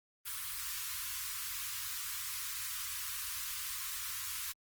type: band-stop noise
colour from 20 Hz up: white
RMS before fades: -40 dBFS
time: 0.25-4.53 s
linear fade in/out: 20 ms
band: 110 to 1000 Hz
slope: 96 dB/octave
effects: Opus 24 kbps